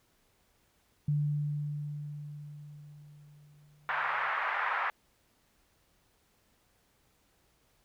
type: tone with exponential decay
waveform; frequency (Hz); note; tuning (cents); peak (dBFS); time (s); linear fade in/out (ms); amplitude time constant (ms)
sine; 147.3; D3; +6; -25; 1.08-4.3; 5; 700
type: band-pass noise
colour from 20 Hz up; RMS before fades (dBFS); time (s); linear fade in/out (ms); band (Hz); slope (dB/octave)
pink; -32; 3.89-4.9; 0; 900 to 1900; 24
effects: pink hiss -70 dBFS RMS until 7.84 s